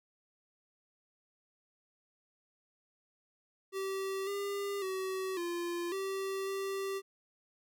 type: tone with pitch steps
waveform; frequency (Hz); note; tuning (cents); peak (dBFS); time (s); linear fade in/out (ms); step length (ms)
square; 386.4 / 401.2 / 378.5 / 345.8 / 387.2 / 389.9; G4 / G4 / F#4 / F4 / G4 / G4; -25 / +40 / +39 / -17 / -21 / -9; -35; 3.72-7.02; 50; 550
effects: none